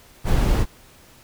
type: noise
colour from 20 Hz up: brown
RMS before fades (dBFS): -17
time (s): 0.24-0.66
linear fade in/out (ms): 50
effects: pink hiss -50 dBFS RMS until 1.23 s